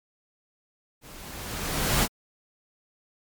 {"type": "noise with level ramp", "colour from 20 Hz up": "pink", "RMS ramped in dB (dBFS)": [-47, -20], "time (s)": [1.01, 2.08], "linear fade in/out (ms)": 50, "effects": ["MP3 96 kbps"]}